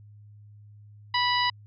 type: harmonic tone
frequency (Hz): 983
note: B5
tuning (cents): -8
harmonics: 1 / 2 / 3 / 4 / 5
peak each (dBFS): -25 / -28 / -30 / -31 / -32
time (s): 1.14-1.5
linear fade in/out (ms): 5
effects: added 104 Hz sine -47 dBFS peak until 1.66 s + AAC 64 kbps